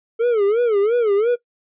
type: tone with vibrato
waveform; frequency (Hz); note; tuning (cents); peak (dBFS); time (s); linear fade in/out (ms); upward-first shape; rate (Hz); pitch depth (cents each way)
triangle; 440; A4; 0; -12; 0.19-1.36; 20; sine; 2.9; 180
effects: noise-tail reverb RT60 0.1 s tail -19 dB re dry + resampled to 8000 Hz